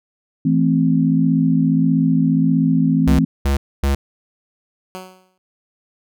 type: chord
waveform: sine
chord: A minor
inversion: second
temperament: equal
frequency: 164.81 / 220 / 261.6 Hz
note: E3 / A3 / C4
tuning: 0 / 0 / 0 cents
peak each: -16 / -20 / -16 dBFS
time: 0.45-3.25 s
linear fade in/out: 5 ms
type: tone bursts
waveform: square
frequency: 69.3 Hz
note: C#2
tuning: in tune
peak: -15 dBFS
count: 3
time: 3.07-3.95 s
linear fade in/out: 5 ms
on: 120 ms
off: 260 ms
type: tone with exponential decay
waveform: 10% pulse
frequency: 185.8 Hz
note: F#3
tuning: 7 cents sharp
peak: -19 dBFS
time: 4.95-5.38 s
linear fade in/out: 0 ms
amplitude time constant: 93 ms
effects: none